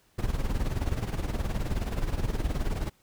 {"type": "noise with tremolo", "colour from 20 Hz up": "brown", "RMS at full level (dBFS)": -26, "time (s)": [0.18, 2.9], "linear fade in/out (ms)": 10, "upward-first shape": "sine", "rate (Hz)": 19, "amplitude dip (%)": 70, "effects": ["pink hiss -65 dBFS RMS until 3.02 s"]}